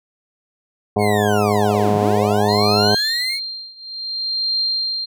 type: harmonic tone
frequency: 103.83 Hz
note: G#2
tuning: in tune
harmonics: 1 / 2 / 3 / 4 / 5 / 6 / 7 / 8 / 9 / 10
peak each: -22 / -21 / -30 / -19 / -28 / -24 / -21 / -30 / -31 / -32 dBFS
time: 0.96-2.95 s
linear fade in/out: 5 ms
type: linear two-way sweep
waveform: 35% pulse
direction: down then up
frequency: 2247 to 139.4 to 2247 Hz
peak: -22 dBFS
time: 0.98-3.4 s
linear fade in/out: 50 ms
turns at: 1.95 s
type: tone with tremolo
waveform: sine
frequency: 4182 Hz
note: C8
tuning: 2 cents flat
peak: -16 dBFS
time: 2.48-5.06 s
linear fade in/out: 20 ms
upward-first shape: triangle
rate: 0.59 Hz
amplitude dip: 95%
effects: none